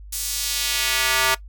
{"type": "tone with high-pass filter sweep", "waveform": "square", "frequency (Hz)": 130.6, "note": "C3", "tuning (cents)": -3, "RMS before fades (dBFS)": -22, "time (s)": [0.12, 1.35], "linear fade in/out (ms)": 10, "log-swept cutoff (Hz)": [7800, 1100], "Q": 0.91, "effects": ["noise-tail reverb RT60 0.1 s tail -19 dB re dry", "added 50 Hz sine -37 dBFS peak until 1.48 s"]}